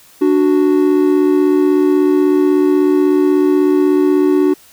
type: tone pair together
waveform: triangle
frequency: 293.7 / 370 Hz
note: D4 / F#4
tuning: 0 / 0 cents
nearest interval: major third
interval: 400 cents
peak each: -10 dBFS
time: 0.21-4.54 s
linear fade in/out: 10 ms
effects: white hiss -45 dBFS RMS until 4.72 s